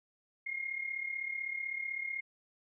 sine tone with amplitude modulation, 2138 Hz, C7, 37 cents sharp, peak -32 dBFS, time 0.46-2.21 s, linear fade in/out 10 ms, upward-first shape sine, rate 35.9 Hz, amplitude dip 70%, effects none

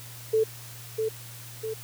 sine tone with echo, 440 Hz, A4, in tune, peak -19 dBFS, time 0.33-0.44 s, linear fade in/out 10 ms, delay 650 ms, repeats 2, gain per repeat -5 dB, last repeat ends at 1.74 s, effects added 118 Hz sine -44 dBFS peak until 1.83 s + white hiss -45 dBFS RMS until 1.83 s

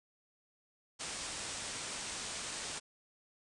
white low-pass noise, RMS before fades -42 dBFS, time 0.99-2.8 s, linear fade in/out 20 ms, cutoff 9300 Hz, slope 96 dB/octave, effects none

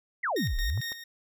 sine exponential two-way sweep, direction down then up, 2195 to 30.54 to 135.1 Hz, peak -26 dBFS, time 0.23-0.81 s, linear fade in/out 10 ms, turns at 0.58 s
20% pulse tone with tremolo, 1854 Hz, A#6, 10 cents flat, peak -27 dBFS, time 0.36-1.04 s, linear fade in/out 5 ms, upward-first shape square, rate 4.4 Hz, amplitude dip 65%
clicks, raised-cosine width 1 ms, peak -31 dBFS, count 2, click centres 0.776 / 0.919 s
effects none

